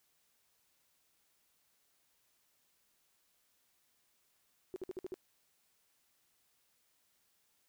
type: tone bursts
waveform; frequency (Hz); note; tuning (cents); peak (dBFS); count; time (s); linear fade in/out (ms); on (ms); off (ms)
sine; 370; F#4; 0; -38; 6; 4.74-5.141; 0; 21; 55
effects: white hiss -75 dBFS RMS until 7.68 s